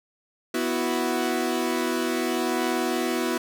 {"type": "chord", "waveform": "sawtooth", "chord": "B suspended fourth", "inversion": "none", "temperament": "equal", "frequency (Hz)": [246.9, 329.6, 370], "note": ["B3", "E4", "F#4"], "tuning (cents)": [0, 0, 0], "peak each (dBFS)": -24, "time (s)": [0.54, 3.38], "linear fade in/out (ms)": 5, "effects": []}